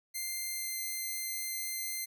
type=tone with pitch glide; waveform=5% pulse; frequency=2093 to 2081 Hz; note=C7 to C7; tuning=0 to -10 cents; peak=-25 dBFS; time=0.14-2.06 s; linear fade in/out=20 ms; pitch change=-10 cents; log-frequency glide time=0.53-0.71 s; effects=none